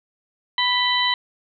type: harmonic tone with a mistuned harmonic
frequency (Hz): 987.8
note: B5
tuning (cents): 0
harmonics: 1 / 2 / 3 / 4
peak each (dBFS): -23 / -23 / -23 / -23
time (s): 0.58-1.14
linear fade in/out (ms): 2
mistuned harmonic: 3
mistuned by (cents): +59
effects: none